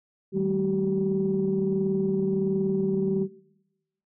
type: tone cluster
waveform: sine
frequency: 157.5 / 193.7 / 215.1 / 384.1 Hz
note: D#3 / G3 / A3 / G4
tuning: +21 / -20 / -39 / -35 cents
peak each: -33 / -26 / -33 / -25 dBFS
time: 0.32-3.28 s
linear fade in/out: 50 ms
effects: noise-tail reverb RT60 1.0 s tail -21 dB re dry + tanh soft clip ceiling -14 dBFS